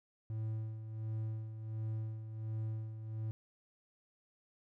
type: tone with tremolo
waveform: triangle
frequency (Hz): 110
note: A2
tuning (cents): 0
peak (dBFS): -33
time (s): 0.3-3.31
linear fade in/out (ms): 0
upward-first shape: sine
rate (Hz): 1.4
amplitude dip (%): 60
effects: none